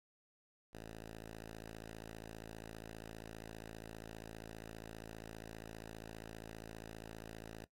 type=tone; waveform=5% pulse; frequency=55 Hz; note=A1; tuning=in tune; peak=-37 dBFS; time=0.73-7.65 s; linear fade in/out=5 ms; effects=noise-tail reverb RT60 0.1 s tail -19 dB re dry + AAC 48 kbps